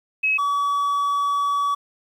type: tone pair in turn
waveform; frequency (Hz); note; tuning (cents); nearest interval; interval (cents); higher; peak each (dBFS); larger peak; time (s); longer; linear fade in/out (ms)
sine / triangle; 2563 / 1139.5; E7 / C#6; -49 / +47; octave + major second; 1404; first; -17; neither; 0.23-0.38 / 0.38-1.75; second; 10
effects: 9-bit